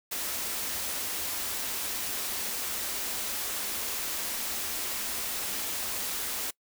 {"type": "band-stop noise", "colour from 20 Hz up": "white", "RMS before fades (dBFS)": -33, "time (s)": [0.11, 6.51], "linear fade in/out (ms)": 10, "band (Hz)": [100, 180], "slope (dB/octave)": 96, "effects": ["noise-tail reverb RT60 0.1 s tail -24 dB re dry"]}